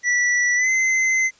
square tone with pitch glide, 1956 to 2059 Hz, B6 to C7, -17 to -28 cents, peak -17 dBFS, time 0.03-1.31 s, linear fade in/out 50 ms, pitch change +89 cents, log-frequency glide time 0.56-0.69 s, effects white hiss -54 dBFS RMS until 1.39 s + resampled to 16000 Hz

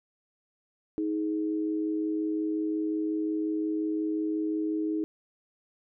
sine tone pair together, 315.3 / 420.9 Hz, D#4 / G#4, +23 / +23 cents, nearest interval perfect fourth, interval 500 cents, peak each -27 / -35 dBFS, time 0.98-5.04 s, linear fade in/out 0 ms, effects none

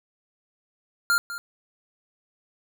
square tone with echo, 1400 Hz, F6, 4 cents sharp, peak -19 dBFS, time 1.1-1.18 s, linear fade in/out 0 ms, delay 200 ms, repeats 1, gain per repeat -13 dB, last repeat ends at 1.38 s, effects none

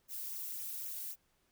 violet noise with flanger, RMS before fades -42 dBFS, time 0.08-1.16 s, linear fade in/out 50 ms, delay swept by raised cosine 0.22 to 1.72 ms, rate 3.8 Hz, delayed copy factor -0.65, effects pink hiss -75 dBFS RMS until 1.51 s

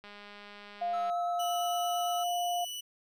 click train, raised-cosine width 0.3 ms, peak -33 dBFS, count 218, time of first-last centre 0.04-1.099 s, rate 205 Hz
sine tone with pitch glide, 698.5 to 703.4 Hz, F5 to F5, 0 to +12 cents, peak -29 dBFS, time 0.81-2.65 s, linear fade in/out 10 ms, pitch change +12 cents, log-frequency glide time 1.08-1.99 s
triangle tone with vibrato, 1300 Hz, E6, 24 cents flat, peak -37 dBFS, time 0.93-2.24 s, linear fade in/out 10 ms, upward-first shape square, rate 8.8 Hz, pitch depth 11 cents each way
sawtooth tone, 2960 Hz, F#7, in tune, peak -34 dBFS, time 1.39-2.81 s, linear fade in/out 10 ms
effects none

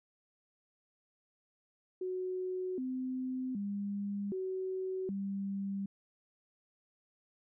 sine tone with pitch steps, 369.3 / 257.2 / 201.6 / 375.7 / 197.1 Hz, F#4 / C4 / G3 / F#4 / G3, -3 / -30 / +49 / +26 / +10 cents, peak -34 dBFS, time 2.01-5.86 s, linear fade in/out 5 ms, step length 770 ms, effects none

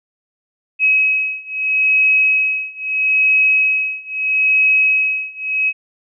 sine beating tone pair, 2552 / 2552.77 Hz, D#7 / D#7, +43 / +44 cents, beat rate 0.77 Hz, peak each -16 / -15 dBFS, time 0.79-5.73 s, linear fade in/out 50 ms, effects none

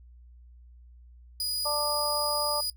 sawtooth tone, 4928 Hz, D#8, 17 cents flat, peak -25 dBFS, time 1.4-2.7 s, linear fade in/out 2 ms
harmonic tone, 295.6 Hz, D4, 11 cents sharp, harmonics 2 / 3 / 4, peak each -31 / -33 / -34 dBFS, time 1.65-2.61 s, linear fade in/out 10 ms
effects noise-tail reverb RT60 0.1 s tail -18 dB re dry + added 60 Hz sine -49 dBFS peak until 2.76 s

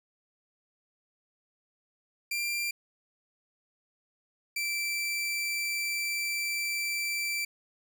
sawtooth tone pair in turn, 2374 / 2337 Hz, D7 / D7, +18 / -9 cents, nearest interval unison, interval 27 cents, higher first, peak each -26 dBFS, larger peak neither, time 2.31-2.71 / 4.56-7.45 s, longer second, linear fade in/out 5 ms, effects none

